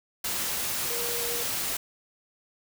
sine tone in noise, 474.8 Hz, A#4, 32 cents sharp, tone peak -35 dBFS, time 0.9-1.43 s, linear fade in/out 5 ms, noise white, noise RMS -30 dBFS, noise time 0.24-1.77 s, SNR -8 dB, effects none

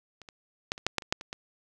clicks, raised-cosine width 0.2 ms, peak -29 / -28 / -11 / -25 / -7 / -9 / -26 / -7 / -23 / -19 dBFS, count 10, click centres 0.217 / 0.288 / 0.719 / 0.779 / 0.866 / 0.983 / 1.022 / 1.125 / 1.211 / 1.329 s, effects none

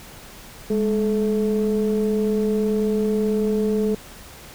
triangle ring-modulated tone, 112.7 Hz, A2, 42 cents sharp, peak -13 dBFS, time 0.7-3.95 s, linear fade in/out 5 ms, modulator 319 Hz, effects pink hiss -42 dBFS RMS until 4.54 s

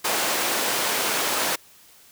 pink high-pass noise, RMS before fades -24 dBFS, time 0.04-1.56 s, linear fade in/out 10 ms, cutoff 430 Hz, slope 12 dB/octave, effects white hiss -52 dBFS RMS until 2.11 s

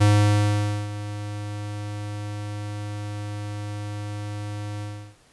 square tone with ADSR envelope, 103.83 Hz, G#2, in tune, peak -14 dBFS, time 0-5.16 s, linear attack 17 ms, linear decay 860 ms, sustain -16 dB, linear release 340 ms, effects pink hiss -57 dBFS RMS until 5.32 s + resampled to 24000 Hz

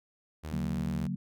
sawtooth tone, 77.78 Hz, D#2, in tune, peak -33 dBFS, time 0.43-1.08 s, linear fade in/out 20 ms
sine chord, D augmented, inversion none, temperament equal with one note detuned, 143.06 / 185 / 233.1 Hz, D3 / F#3 / A#3, -45 / 0 / 0 cents, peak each -36 / -33 / -38 dBFS, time 0.52-1.16 s, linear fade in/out 5 ms
effects none

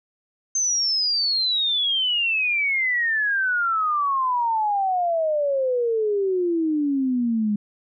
sine exponential sweep, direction down, 6310 to 204.4 Hz, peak -19 dBFS, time 0.55-7.56 s, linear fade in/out 5 ms, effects none

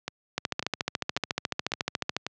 two click trains, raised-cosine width 0.2 ms, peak -13 / -9 dBFS, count 5 / 26, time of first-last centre 0.08-2.266 / 0.38-2.166 s, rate 1.83 / 14 Hz, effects high-pass 100 Hz 12 dB/octave + low-pass 7000 Hz 12 dB/octave

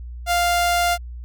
sawtooth tone, 698.5 Hz, F5, in tune, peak -13 dBFS, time 0.26-0.98 s, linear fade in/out 50 ms, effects added 60 Hz sine -31 dBFS peak until 1.24 s

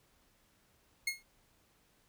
sawtooth tone with exponential decay, 2157 Hz, C#7, 48 cents flat, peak -25 dBFS, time 1.07-1.23 s, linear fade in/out 5 ms, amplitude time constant 34 ms, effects pink hiss -70 dBFS RMS until 2.08 s

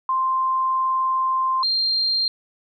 sine tone pair in turn, 1046.5 / 4186 Hz, C6 / C8, 0 / 0 cents, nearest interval 2 octaves, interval 2400 cents, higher second, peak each -18 dBFS, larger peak neither, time 0.09-1.63 / 1.63-2.28 s, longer first, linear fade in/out 2 ms, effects none

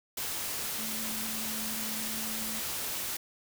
sine tone in noise, 220 Hz, A3, in tune, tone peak -41 dBFS, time 0.78-2.6 s, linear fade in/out 5 ms, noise white, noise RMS -35 dBFS, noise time 0.17-3.17 s, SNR -9 dB, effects none

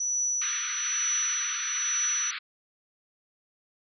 sine tone with tremolo, 5920 Hz, F#8, in tune, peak -24 dBFS, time 0-2.31 s, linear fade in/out 5 ms, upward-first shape triangle, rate 1.1 Hz, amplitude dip 55%
pink band-pass noise, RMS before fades -36 dBFS, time 0.41-2.39 s, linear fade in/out 10 ms, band 1200 to 4500 Hz, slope 96 dB/octave
effects none

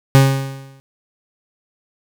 40% pulse tone with exponential decay, 135.4 Hz, C#3, 40 cents flat, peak -4 dBFS, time 0.15-0.8 s, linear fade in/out 0 ms, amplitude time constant 140 ms, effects none

